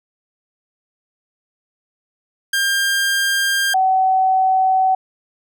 sawtooth / sine tone pair in turn, 1600 / 756.6 Hz, G6 / F#5, +35 / +38 cents, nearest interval octave + minor second, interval 1297 cents, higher first, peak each -12 dBFS, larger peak neither, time 2.53-3.74 / 3.74-4.95 s, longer neither, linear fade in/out 5 ms, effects none

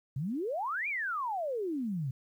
sine exponential two-way sweep, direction up then down, 123.7 to 2463 to 123.7 Hz, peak -31 dBFS, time 0.16-2.11 s, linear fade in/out 5 ms, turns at 0.88 s, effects 11-bit

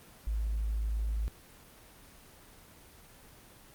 sine tone, 53.8 Hz, A1, 38 cents flat, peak -29 dBFS, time 0.27-1.28 s, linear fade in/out 0 ms, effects pink hiss -55 dBFS RMS until 3.74 s + Opus 24 kbps

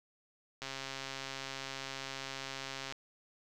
click train, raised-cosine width 0.2 ms, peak -23 dBFS, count 312, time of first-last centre 0.62-2.924 s, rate 135 Hz, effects none

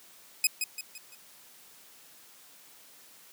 10% pulse tone with echo, 2521 Hz, D#7, 22 cents sharp, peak -12 dBFS, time 0.44-0.47 s, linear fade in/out 2 ms, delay 170 ms, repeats 4, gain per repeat -7 dB, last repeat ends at 1.15 s, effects white hiss -55 dBFS RMS until 3.32 s + high-pass 150 Hz 12 dB/octave

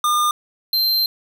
square tone pair in turn, 1209 / 4136 Hz, D6 / C8, +50 / -21 cents, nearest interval octave + major sixth, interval 2129 cents, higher second, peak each -16 dBFS, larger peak neither, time 0.04-0.31 / 0.73-1.06 s, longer second, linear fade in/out 2 ms, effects none

